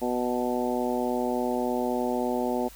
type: harmonic tone with a mistuned harmonic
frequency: 123.47 Hz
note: B2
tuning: in tune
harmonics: 2 / 3 / 4 / 5 / 6 / 7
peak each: -29 / -31 / -32 / -33 / -34 / -34 dBFS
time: 0.01-2.69 s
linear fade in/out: 20 ms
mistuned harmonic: 7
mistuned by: +18 cents
effects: added 50 Hz sine -49 dBFS peak until 2.75 s + white hiss -50 dBFS RMS until 2.75 s